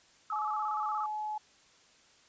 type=tone with vibrato; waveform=sine; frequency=1226 Hz; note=D#6; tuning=26 cents flat; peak=-33 dBFS; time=0.3-1.06 s; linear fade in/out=2 ms; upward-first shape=square; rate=17 Hz; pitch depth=87 cents each way
type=tone; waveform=sine; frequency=852 Hz; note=G#5; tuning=44 cents sharp; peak=-33 dBFS; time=0.32-1.38 s; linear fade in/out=5 ms
effects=white hiss -62 dBFS RMS until 2.28 s + resampled to 16000 Hz